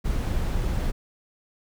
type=noise; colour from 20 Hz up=brown; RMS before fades=-25 dBFS; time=0.04-0.92 s; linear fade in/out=20 ms; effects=none